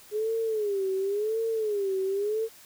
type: tone with vibrato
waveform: sine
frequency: 415.3 Hz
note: G#4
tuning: in tune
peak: -25 dBFS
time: 0.11-2.49 s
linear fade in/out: 50 ms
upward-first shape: sine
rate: 0.93 Hz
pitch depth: 150 cents each way
effects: white hiss -52 dBFS RMS until 2.65 s